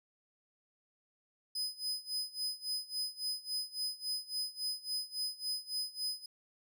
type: tone with tremolo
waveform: 40% pulse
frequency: 5020 Hz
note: D#8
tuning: 15 cents sharp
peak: -32 dBFS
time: 1.55-6.26 s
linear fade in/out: 5 ms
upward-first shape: sine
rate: 3.6 Hz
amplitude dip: 90%
effects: none